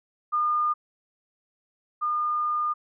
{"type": "tone pair in turn", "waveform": "sine", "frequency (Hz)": [1214, 1214], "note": ["D#6", "D#6"], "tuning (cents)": [-43, -43], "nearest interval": "unison", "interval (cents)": 0, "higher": "neither", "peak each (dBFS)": [-21, -23], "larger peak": "first", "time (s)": [[0.32, 0.74], [2.01, 2.74]], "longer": "second", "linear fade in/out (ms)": 20, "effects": []}